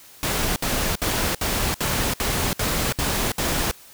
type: noise bursts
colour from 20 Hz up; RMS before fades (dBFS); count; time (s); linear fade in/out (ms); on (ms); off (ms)
pink; -23; 9; 0.23-3.712; 0; 330; 64
effects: white hiss -47 dBFS RMS until 3.93 s